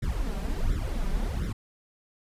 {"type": "noise with flanger", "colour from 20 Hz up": "brown", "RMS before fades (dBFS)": -28, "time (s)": [0.02, 1.53], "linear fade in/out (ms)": 10, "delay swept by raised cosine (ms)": [0.54, 5.14], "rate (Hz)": 1.4, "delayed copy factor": 1, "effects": ["resampled to 32000 Hz"]}